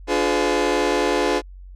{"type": "chord", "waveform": "30% pulse", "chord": "D diminished seventh", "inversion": "none", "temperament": "just", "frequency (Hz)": [293.7, 352.4, 422.9, 507.5], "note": ["D4", "F4", "Ab4", "Cb5"], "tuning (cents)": [0, 16, 31, 47], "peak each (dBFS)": [-22, -21, -20, -21], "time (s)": [0.07, 1.42], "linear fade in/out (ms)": 50, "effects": ["added 46 Hz sine -37 dBFS peak until 1.75 s", "low-pass 7000 Hz 12 dB/octave"]}